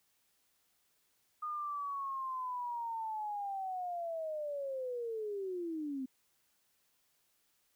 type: linear sweep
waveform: sine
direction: down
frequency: 1229 to 254.7 Hz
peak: -36 dBFS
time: 1.42-6.06 s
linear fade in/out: 10 ms
effects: white hiss -75 dBFS RMS until 7.75 s